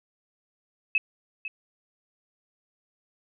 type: tone with echo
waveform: sine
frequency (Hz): 2580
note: E7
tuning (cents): -38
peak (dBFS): -19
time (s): 0.95-0.98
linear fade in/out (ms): 2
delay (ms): 500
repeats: 1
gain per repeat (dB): -12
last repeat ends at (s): 1.48
effects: none